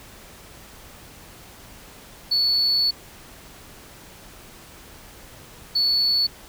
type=tone bursts at uneven times; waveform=sine; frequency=4435 Hz; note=C#8; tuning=in tune; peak=-16 dBFS; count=2; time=2.31-2.91 / 5.75-6.27 s; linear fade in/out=10 ms; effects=tanh soft clip ceiling -14 dBFS + pink hiss -45 dBFS RMS until 6.48 s